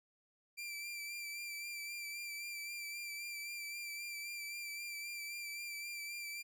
sawtooth tone with vibrato, 2352 Hz, D7, 2 cents sharp, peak -39 dBFS, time 0.57-6.43 s, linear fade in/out 20 ms, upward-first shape sine, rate 3.8 Hz, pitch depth 29 cents each way, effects none

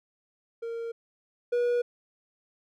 triangle tone pair in turn, 462.3 / 483.2 Hz, A#4 / B4, -14 / -38 cents, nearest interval minor second, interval 76 cents, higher second, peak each -30 / -21 dBFS, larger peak second, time 0.62-0.92 / 1.52-1.82 s, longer neither, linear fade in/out 10 ms, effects none

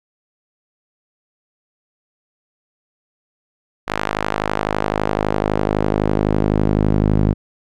sawtooth tone with band-pass filter sweep, 51.91 Hz, G#1, in tune, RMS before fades -18 dBFS, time 3.87-7.34 s, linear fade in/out 20 ms, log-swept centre 1400 to 190 Hz, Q 0.77, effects none

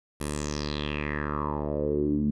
10% pulse tone with low-pass filter sweep, 74 Hz, D2, 14 cents sharp, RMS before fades -29 dBFS, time 0.2-2.31 s, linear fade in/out 10 ms, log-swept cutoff 11000 to 210 Hz, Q 5.2, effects none

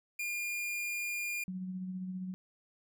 45% pulse tone, 2414 Hz, D7, 47 cents sharp, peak -34 dBFS, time 0.19-1.44 s, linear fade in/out 5 ms
sine tone with tremolo, 185.1 Hz, F#3, 1 cent sharp, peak -35 dBFS, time 1.48-2.34 s, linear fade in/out 0 ms, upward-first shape sine, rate 15 Hz, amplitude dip 35%
effects none

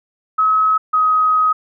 sine tone pair in turn, 1281 / 1261.2 Hz, E6 / D#6, -50 / +23 cents, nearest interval unison, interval 27 cents, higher first, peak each -11 dBFS, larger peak neither, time 0.38-0.78 / 0.93-1.53 s, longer second, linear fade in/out 10 ms, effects none

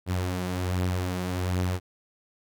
sawtooth beating tone pair, 89.9 / 91.2 Hz, F#2 / F#2, -49 / -24 cents, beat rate 1.3 Hz, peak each -29 / -23 dBFS, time 0.06-1.8 s, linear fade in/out 50 ms, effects none

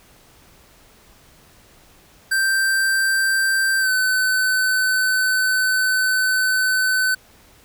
square tone with pitch glide, 1567 to 1516.2 Hz, G6 to F#6, -1 to +42 cents, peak -17 dBFS, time 2.31-7.15 s, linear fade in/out 10 ms, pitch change -57 cents, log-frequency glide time 3.79-3.91 s, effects pink hiss -51 dBFS RMS until 7.64 s

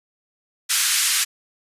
white band-pass noise, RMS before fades -20 dBFS, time 0.69-1.25 s, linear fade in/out 20 ms, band 1400 to 11000 Hz, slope 24 dB/octave, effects resampled to 32000 Hz

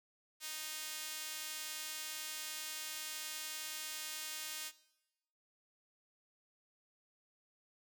sawtooth tone with high-pass filter, 310.3 Hz, D#4, 5 cents flat, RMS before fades -44 dBFS, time 0.4-4.72 s, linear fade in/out 50 ms, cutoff 3200 Hz, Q 0.56, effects noise-tail reverb RT60 1.0 s tail -20 dB re dry

